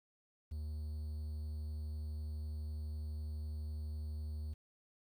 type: tone with quantisation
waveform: triangle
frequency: 76 Hz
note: D#2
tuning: 40 cents flat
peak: -37 dBFS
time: 0.51-4.54 s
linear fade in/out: 10 ms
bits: 11
effects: none